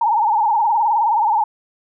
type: tone with vibrato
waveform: sine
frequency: 880 Hz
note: A5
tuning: in tune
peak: -13 dBFS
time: 0.01-1.44 s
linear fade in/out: 5 ms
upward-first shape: sine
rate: 19 Hz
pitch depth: 120 cents each way
effects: none